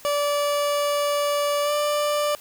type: tone with pitch glide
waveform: 30% pulse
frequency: 580 to 590.1 Hz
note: D5 to D5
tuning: -22 to +8 cents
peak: -18 dBFS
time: 0.05-2.35 s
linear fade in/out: 0 ms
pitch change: +30 cents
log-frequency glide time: 1.63-1.72 s
effects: white hiss -47 dBFS RMS until 2.4 s